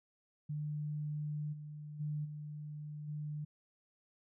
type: tone with level steps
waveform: sine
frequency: 149.7 Hz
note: D3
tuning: 33 cents sharp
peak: -36 / -44 / -35 / -42 / -38 dBFS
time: 0.49-3.45 s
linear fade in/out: 10 ms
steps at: 1.52 / 1.99 / 2.24 / 3.07 s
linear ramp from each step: 20 ms
effects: none